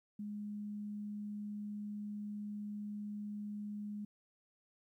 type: tone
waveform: sine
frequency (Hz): 207.7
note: G#3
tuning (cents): 0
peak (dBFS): -40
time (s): 0.19-4.05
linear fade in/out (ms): 5
effects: 13-bit